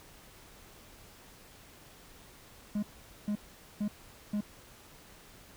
triangle tone bursts, 207.7 Hz, G#3, in tune, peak -27 dBFS, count 4, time 2.75-4.408 s, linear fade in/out 5 ms, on 77 ms, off 450 ms, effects pink hiss -55 dBFS RMS until 5.56 s

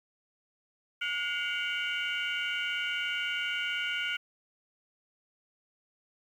sine tone cluster, 1439 / 2089 / 2264 / 2808 / 3025 Hz, F#6 / C7 / C#7 / F7 / F#7, -49 / -3 / +36 / +9 / +38 cents, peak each -33 / -40 / -35 / -35 / -38 dBFS, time 1.01-4.17 s, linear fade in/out 10 ms, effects tanh soft clip ceiling -23 dBFS + 10-bit

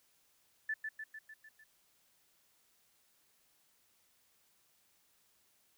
sine tone with echo, 1750 Hz, A6, 10 cents flat, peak -33 dBFS, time 0.69-0.74 s, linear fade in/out 5 ms, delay 150 ms, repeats 6, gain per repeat -4 dB, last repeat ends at 1.64 s, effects white hiss -72 dBFS RMS until 5.77 s

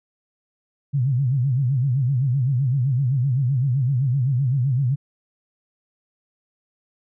sine tone with vibrato, 130.81 Hz, C3, in tune, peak -17 dBFS, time 0.93-4.96 s, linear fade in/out 20 ms, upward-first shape sine, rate 7.8 Hz, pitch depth 160 cents each way, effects none

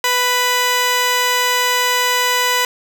10% pulse tone pair together, 495 / 990 Hz, B4 / B5, +4 / +4 cents, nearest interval octave, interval 1200 cents, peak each -10 dBFS, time 0.04-2.65 s, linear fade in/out 2 ms, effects none

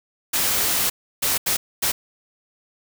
white noise bursts at uneven times, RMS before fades -21 dBFS, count 4, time 0.33-0.9 / 1.22-1.38 / 1.46-1.57 / 1.82-1.92 s, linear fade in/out 10 ms, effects none

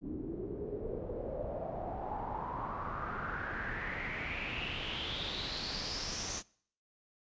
pink noise with low-pass filter sweep, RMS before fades -39 dBFS, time 0.01-6.43 s, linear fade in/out 50 ms, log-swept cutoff 300 to 6400 Hz, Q 6.2, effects noise-tail reverb RT60 0.6 s tail -24 dB re dry + resampled to 16000 Hz

